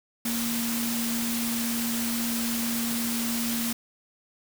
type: tone in noise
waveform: sine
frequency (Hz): 233.1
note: A#3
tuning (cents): 0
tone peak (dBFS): -28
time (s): 0.25-3.73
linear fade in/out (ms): 5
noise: white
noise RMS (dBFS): -31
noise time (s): 0.25-3.73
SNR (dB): 0
effects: none